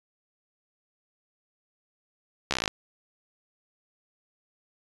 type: slowing click train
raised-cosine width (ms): 0.2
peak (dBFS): -8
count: 11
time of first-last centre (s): 2.51-2.678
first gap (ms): 14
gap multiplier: 1.04
effects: resampled to 22050 Hz